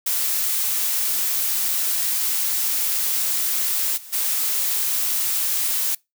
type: noise with level steps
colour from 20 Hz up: blue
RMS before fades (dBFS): -22 / -40 / -22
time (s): 0.06-5.95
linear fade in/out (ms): 5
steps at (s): 3.96 / 4.12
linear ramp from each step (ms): 20
effects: noise-tail reverb RT60 0.2 s tail -24 dB re dry